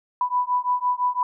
sine beating tone pair, 987.8 / 993.7 Hz, B5 / B5, 0 / +10 cents, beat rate 5.9 Hz, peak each -23 dBFS, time 0.21-1.23 s, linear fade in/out 2 ms, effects none

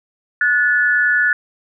sine tone pair together, 1461 / 1731.4 Hz, F#6 / A6, -22 / -28 cents, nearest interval minor third, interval 294 cents, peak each -15 dBFS, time 0.41-1.33 s, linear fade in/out 2 ms, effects none

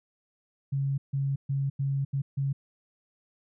sine tone bursts at uneven times, 137.8 Hz, C#3, 10 cents flat, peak -25 dBFS, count 6, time 0.72-0.98 / 1.13-1.36 / 1.49-1.7 / 1.79-2.05 / 2.13-2.22 / 2.37-2.53 s, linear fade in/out 10 ms, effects none

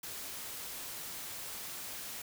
white noise, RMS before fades -43 dBFS, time 0.03-2.22 s, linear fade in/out 5 ms, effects none

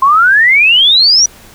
sine exponential sweep, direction up, 1046.5 to 5930 Hz, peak -4 dBFS, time 0.02-1.26 s, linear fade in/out 5 ms, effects pink hiss -38 dBFS RMS until 1.54 s

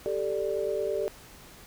sine chord, G suspended second, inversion none, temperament just, 392 / 441 / 588 Hz, G4 / A4 / D5, 0 / +4 / +2 cents, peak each -31 / -31 / -31 dBFS, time 0.06-1.08 s, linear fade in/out 0 ms, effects pink hiss -50 dBFS RMS until 1.66 s

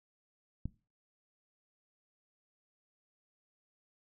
click, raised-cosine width 5 ms, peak -24 dBFS, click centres 0.656 s, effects noise-tail reverb RT60 0.3 s tail -19 dB re dry

